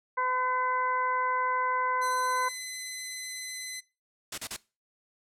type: harmonic tone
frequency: 507 Hz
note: B4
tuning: 45 cents sharp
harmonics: 1 / 2 / 3 / 4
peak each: -37 / -27 / -34 / -37 dBFS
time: 0.17-2.49 s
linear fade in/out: 10 ms
type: tone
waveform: 10% pulse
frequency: 2027 Hz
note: B6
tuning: 45 cents sharp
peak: -26 dBFS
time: 2.01-3.81 s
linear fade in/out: 20 ms
type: noise bursts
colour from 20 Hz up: white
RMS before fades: -34 dBFS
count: 3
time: 4.32-4.565 s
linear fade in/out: 5 ms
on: 59 ms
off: 34 ms
effects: noise-tail reverb RT60 0.3 s tail -21 dB re dry + low-pass 10000 Hz 12 dB/octave